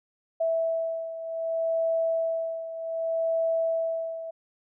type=beating tone pair; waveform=sine; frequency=656 / 656.65 Hz; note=E5 / E5; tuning=-9 / -7 cents; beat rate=0.65 Hz; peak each=-26 / -31 dBFS; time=0.4-4.31 s; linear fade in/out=10 ms; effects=none